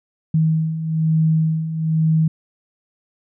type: beating tone pair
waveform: sine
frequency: 158.4 / 159.5 Hz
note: D#3 / D#3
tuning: +31 / +43 cents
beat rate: 1.1 Hz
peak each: -22 / -16 dBFS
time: 0.34-2.28 s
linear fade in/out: 5 ms
effects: none